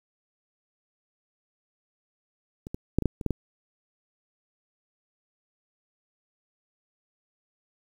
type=clicks; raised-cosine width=3 ms; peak=-24 / -19 / -8 / -16 / -9 / -22 / -12 / -13 dBFS; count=8; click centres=2.669 / 2.745 / 2.986 / 3.023 / 3.057 / 3.212 / 3.263 / 3.307 s; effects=8-bit